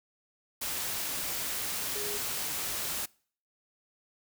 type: tone in noise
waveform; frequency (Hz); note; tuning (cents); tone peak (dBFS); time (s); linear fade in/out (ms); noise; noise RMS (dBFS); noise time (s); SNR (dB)
sine; 414; G#4; -5; -38; 1.95-2.18; 10; white; -34; 0.61-3.06; -7
effects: noise-tail reverb RT60 0.5 s tail -25 dB re dry